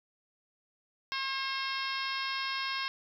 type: harmonic tone with a mistuned harmonic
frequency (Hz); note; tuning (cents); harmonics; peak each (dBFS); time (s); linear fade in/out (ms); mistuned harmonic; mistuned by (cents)
537; C5; +45; 2 / 3 / 4 / 5 / 6 / 7 / 8 / 9 / 10; -37 / -39 / -40 / -41 / -42 / -42 / -43 / -44 / -44; 1.12-2.88; 0; 9; +55
effects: 11-bit